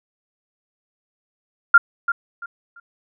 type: tone with echo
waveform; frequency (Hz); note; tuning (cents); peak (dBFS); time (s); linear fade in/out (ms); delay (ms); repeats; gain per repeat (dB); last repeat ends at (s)
sine; 1396.9; F6; 0; -5; 1.74-1.78; 5; 340; 3; -12; 2.8
effects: none